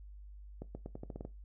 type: accelerating click train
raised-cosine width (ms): 2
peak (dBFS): -29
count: 9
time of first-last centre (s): 0.62-1.251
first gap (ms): 130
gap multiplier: 0.85
effects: noise-tail reverb RT60 0.2 s tail -17 dB re dry + added 50 Hz sine -48 dBFS peak until 1.44 s